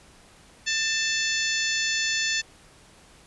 harmonic tone with a mistuned harmonic, 880 Hz, A5, in tune, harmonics 2 / 3 / 4 / 5 / 6 / 7 / 8, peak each -28 / -30 / -31 / -32 / -33 / -33 / -34 dBFS, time 0.66-2.42 s, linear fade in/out 20 ms, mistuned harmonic 2, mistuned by +25 cents, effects pink hiss -53 dBFS RMS until 3.26 s + resampled to 24000 Hz

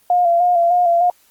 sine tone with vibrato, 698.5 Hz, F5, in tune, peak -11 dBFS, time 0.1-1.1 s, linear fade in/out 2 ms, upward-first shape square, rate 3.3 Hz, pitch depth 35 cents each way, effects white hiss -55 dBFS RMS until 1.3 s + Opus 24 kbps

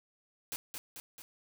white noise with echo, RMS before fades -38 dBFS, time 0.52-0.56 s, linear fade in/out 0 ms, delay 220 ms, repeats 3, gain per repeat -4 dB, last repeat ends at 1.22 s, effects none

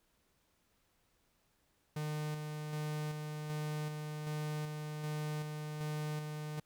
45% pulse tone with tremolo, 151.7 Hz, D#3, 44 cents flat, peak -36 dBFS, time 1.96-6.6 s, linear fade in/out 5 ms, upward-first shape square, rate 1.3 Hz, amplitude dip 35%, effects pink hiss -75 dBFS RMS until 6.65 s

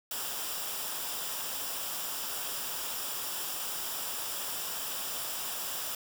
white noise with comb filter, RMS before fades -36 dBFS, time 0.11-5.95 s, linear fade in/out 2 ms, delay 0.47 ms, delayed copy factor -0.55, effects none

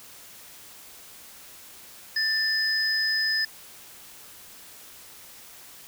sine tone pair together, 1772 / 5050 Hz, A6 / D#8, +12 / +25 cents, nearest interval octave + tritone, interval 1813 cents, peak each -25 dBFS, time 2.16-3.45 s, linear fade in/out 5 ms, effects white hiss -47 dBFS RMS until 5.87 s

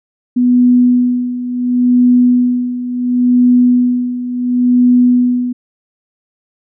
sine tone with tremolo, 246.9 Hz, B3, in tune, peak -5 dBFS, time 0.36-5.53 s, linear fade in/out 10 ms, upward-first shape sine, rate 0.71 Hz, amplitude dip 75%, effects none

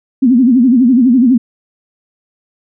sine tone with vibrato, 248.7 Hz, B3, 12 cents sharp, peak -5 dBFS, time 0.22-1.38 s, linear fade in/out 10 ms, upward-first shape sine, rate 12 Hz, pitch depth 150 cents each way, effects none

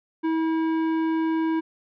triangle tone with tanh clipping, 322.7 Hz, E4, 37 cents flat, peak -23 dBFS, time 0.23-1.61 s, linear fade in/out 20 ms, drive 17 dB, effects none

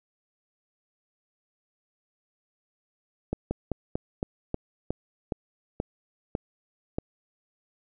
slowing click train, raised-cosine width 2 ms, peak -14 dBFS, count 11, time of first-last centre 3.33-6.985 s, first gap 180 ms, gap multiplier 1.15, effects none

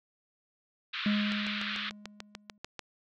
white band-pass noise, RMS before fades -36 dBFS, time 0.93-1.9 s, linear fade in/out 10 ms, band 1200 to 3900 Hz, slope 48 dB/octave
triangle tone with exponential decay, 207.7 Hz, G#3, in tune, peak -22 dBFS, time 1.06-2.58 s, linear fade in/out 2 ms, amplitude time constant 330 ms
click train, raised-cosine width 0.2 ms, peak -21 dBFS, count 11, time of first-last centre 1.32-2.793 s, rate 6.79 Hz
effects none

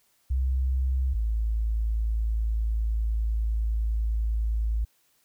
sine tone pair in turn, 64.9 / 54.94 Hz, C2 / A1, -13 / -2 cents, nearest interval minor third, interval 289 cents, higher first, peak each -22 / -23 dBFS, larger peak first, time 0.3-1.14 / 1.14-4.85 s, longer second, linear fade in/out 10 ms, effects white hiss -67 dBFS RMS until 5.24 s

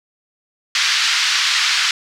white band-pass noise, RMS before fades -17 dBFS, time 0.75-1.91 s, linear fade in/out 2 ms, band 1300 to 5200 Hz, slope 24 dB/octave, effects none

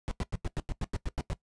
brown noise bursts, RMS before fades -31 dBFS, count 11, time 0.08-1.331 s, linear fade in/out 0 ms, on 31 ms, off 91 ms, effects noise-tail reverb RT60 0.1 s tail -18 dB re dry + resampled to 22050 Hz

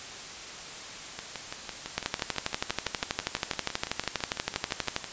two click trains, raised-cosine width 0.2 ms, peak -17 / -9 dBFS, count 24 / 38, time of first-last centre 1.19-5.043 / 1.98-4.964 s, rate 5.97 / 12.4 Hz, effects white hiss -41 dBFS RMS until 5.12 s + resampled to 16000 Hz

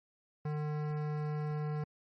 sine tone with hard clipping, 150.6 Hz, D3, 44 cents sharp, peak -35 dBFS, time 0.45-1.84 s, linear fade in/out 5 ms, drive 17 dB, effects MP3 32 kbps

